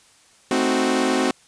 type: chord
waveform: sawtooth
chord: A diminished seventh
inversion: none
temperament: equal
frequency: 220 / 261.6 / 311.1 / 370 Hz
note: A3 / C4 / Eb4 / Gb4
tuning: 0 / 0 / 0 / 0 cents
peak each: -23 / -17 / -23 / -19 dBFS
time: 0.51-1.31 s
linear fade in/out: 2 ms
effects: white hiss -54 dBFS RMS until 1.47 s + resampled to 22050 Hz